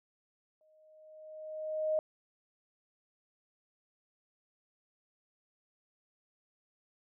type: tone with exponential growth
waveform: sine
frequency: 622.3 Hz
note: D#5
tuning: in tune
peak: -26 dBFS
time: 0.61-1.99 s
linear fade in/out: 1 ms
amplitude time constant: 300 ms
effects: none